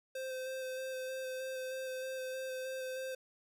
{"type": "tone with vibrato", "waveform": "square", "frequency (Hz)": 520, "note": "C5", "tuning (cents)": -11, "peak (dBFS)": -39, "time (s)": [0.15, 3.15], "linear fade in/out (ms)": 5, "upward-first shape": "square", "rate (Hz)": 3.2, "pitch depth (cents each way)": 12, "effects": []}